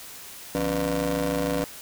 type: ring-modulated tone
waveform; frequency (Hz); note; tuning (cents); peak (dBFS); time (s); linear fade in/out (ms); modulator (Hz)
25% pulse; 106.6; G#2; +46; -17; 0.55-1.64; 0; 386
effects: white hiss -42 dBFS RMS until 1.81 s